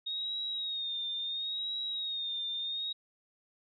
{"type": "tone with vibrato", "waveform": "sine", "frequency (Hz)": 3729, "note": "A#7", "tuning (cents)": 0, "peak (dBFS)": -33, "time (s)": [0.06, 2.93], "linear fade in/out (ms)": 10, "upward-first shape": "sine", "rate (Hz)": 0.73, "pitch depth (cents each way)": 60, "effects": []}